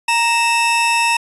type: tone pair together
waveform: 40% pulse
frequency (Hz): 932.1 / 2634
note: A#5 / E7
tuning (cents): 0 / -2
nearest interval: octave + tritone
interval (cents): 1798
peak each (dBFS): -15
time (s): 0.08-1.17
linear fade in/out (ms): 5
effects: resampled to 24000 Hz